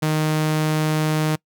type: tone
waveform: sawtooth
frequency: 155 Hz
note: D#3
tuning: 6 cents flat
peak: -14 dBFS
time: 0.02-1.36 s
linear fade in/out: 10 ms
effects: noise-tail reverb RT60 0.1 s tail -25 dB re dry